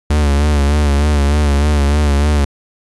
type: tone with vibrato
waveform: 45% pulse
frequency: 72.7 Hz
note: D2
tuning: 17 cents flat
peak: -10 dBFS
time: 0.1-2.45 s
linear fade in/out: 5 ms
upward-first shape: sine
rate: 3.3 Hz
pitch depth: 54 cents each way
effects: resampled to 24000 Hz + 8-bit